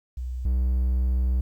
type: tone pair in turn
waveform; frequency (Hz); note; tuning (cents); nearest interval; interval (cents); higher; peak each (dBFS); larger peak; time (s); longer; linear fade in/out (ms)
sine / triangle; 62.3 / 62.91; B1 / B1; +16 / +33; unison; 17; second; -28 / -18; second; 0.17-0.45 / 0.45-1.41; second; 5
effects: 10-bit

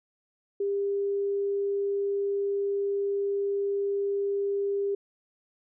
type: tone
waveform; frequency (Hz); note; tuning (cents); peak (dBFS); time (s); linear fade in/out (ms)
sine; 400; G4; +35; -25; 0.6-4.95; 5
effects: none

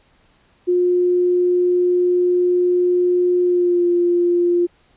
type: tone with pitch glide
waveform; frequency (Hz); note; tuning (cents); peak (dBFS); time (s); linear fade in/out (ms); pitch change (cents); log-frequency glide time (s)
sine; 357.2 to 349.4; F4 to F4; +39 to +1; -13; 0.67-4.67; 20; -38; 3.43-3.87
effects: pink hiss -57 dBFS RMS until 4.96 s + resampled to 8000 Hz

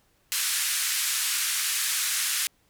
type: band-pass noise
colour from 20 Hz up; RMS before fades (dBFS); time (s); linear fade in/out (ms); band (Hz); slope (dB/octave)
white; -27; 0.32-2.47; 0; 1400 to 12000; 24
effects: pink hiss -66 dBFS RMS until 2.69 s

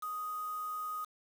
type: tone with quantisation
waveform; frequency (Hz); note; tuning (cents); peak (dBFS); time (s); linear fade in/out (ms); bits
sine; 1247; D#6; +3; -36; 0.02-1.05; 10; 8
effects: none

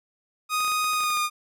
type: tone with pitch glide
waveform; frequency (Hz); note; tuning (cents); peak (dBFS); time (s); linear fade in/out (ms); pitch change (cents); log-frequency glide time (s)
sawtooth; 1244.5 to 1219.6; D#6 to D#6; 0 to -35; -19; 0.49-1.3; 50; -35; 0.93-1.19
type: clicks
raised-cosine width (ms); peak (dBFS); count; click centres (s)
0.3; -25; 10; 0.605 / 0.647 / 0.679 / 0.719 / 0.843 / 0.934 / 1.006 / 1.036 / 1.104 / 1.172
effects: none

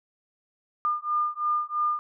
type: beating tone pair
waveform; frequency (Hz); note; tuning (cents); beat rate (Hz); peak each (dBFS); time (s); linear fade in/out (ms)
sine; 1206 / 1209; D6 / D6; +46 / +50; 3; -27; 0.85-1.99; 0
effects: none

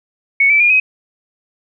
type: tone with pitch steps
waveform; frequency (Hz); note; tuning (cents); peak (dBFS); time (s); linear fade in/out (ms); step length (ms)
sine; 2217 / 2316 / 2420 / 2529; C#7 / D7 / D#7 / D#7; 0 / -25 / -49 / +28; -8; 0.4-0.8; 5; 100
effects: none

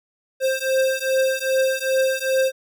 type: beating tone pair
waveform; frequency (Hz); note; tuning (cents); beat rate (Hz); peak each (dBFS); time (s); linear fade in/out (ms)
square; 526 / 528.5; C5 / C5; +9 / +17; 2.5; -22; 0.4-2.52; 50
effects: none

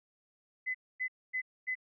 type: tone bursts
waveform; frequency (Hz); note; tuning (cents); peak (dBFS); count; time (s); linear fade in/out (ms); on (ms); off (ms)
sine; 2021; B6; +39; -31; 4; 0.66-1.754; 20; 86; 250
effects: none

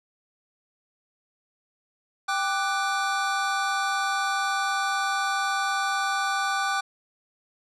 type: tone cluster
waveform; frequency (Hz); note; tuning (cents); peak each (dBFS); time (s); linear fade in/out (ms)
square; 788 / 1177 / 1489; G5 / D6 / F#6; +9 / +3 / +11; -29; 2.28-6.81; 10
effects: low-pass 8000 Hz 12 dB/octave

